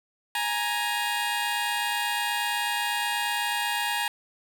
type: tone pair together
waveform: 15% pulse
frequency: 830.6 / 938.8 Hz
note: G#5 / A#5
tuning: 0 / +12 cents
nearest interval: major second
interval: 212 cents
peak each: -22 dBFS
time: 0.35-4.08 s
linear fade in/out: 2 ms
effects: none